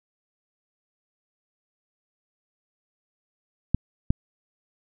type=clicks; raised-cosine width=5 ms; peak=-7 dBFS; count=2; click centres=3.746 / 4.105 s; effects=none